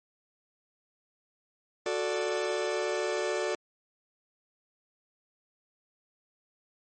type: chord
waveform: 40% pulse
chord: D major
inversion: first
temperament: just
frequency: 367.1 / 440.5 / 587.3 Hz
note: F#4 / A4 / D5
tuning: -14 / +2 / 0 cents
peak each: -32 dBFS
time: 1.86-3.55 s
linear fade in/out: 2 ms
effects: MP3 32 kbps